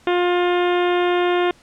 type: harmonic tone with a mistuned harmonic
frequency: 354.4 Hz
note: F4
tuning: 25 cents sharp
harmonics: 1 / 2 / 3 / 4 / 5 / 6 / 7 / 8 / 9 / 10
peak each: -17 / -23 / -27 / -29 / -31 / -33 / -34 / -35 / -36 / -37 dBFS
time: 0.07-1.51 s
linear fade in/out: 2 ms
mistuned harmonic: 10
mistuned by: +16 cents
effects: pink hiss -52 dBFS RMS until 1.62 s + low-pass 8000 Hz 12 dB/octave